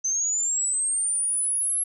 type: linear sweep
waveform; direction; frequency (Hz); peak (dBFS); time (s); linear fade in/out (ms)
sine; up; 6130 to 11175; -22; 0.04-1.84; 10
effects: none